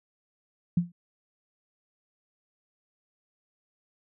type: tone with exponential decay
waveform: sine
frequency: 173.6 Hz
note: F3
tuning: 10 cents flat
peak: -17 dBFS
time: 0.77-0.92 s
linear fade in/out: 5 ms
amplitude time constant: 32 ms
effects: none